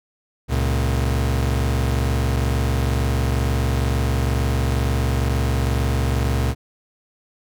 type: tone pair together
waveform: 40% pulse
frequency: 68.6 / 115.04 Hz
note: C#2 / A#2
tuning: -17 / -22 cents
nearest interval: major sixth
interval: 895 cents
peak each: -19 / -21 dBFS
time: 0.48-6.55 s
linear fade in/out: 50 ms
effects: none